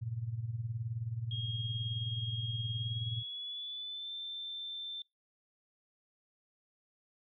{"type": "tone with tremolo", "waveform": "sine", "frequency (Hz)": 115.2, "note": "A#2", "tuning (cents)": -20, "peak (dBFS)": -32, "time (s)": [0.01, 3.23], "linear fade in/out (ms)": 20, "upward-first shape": "sine", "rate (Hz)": 19, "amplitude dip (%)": 75}
{"type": "tone with pitch glide", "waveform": "sine", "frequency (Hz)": [3261, 3556], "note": ["G#7", "A7"], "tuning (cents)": [-32, 18], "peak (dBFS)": -39, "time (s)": [1.31, 5.02], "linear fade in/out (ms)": 2, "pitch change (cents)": 150, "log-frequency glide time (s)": [2.78, 4.12]}
{"effects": ["noise-tail reverb RT60 0.2 s tail -23 dB re dry"]}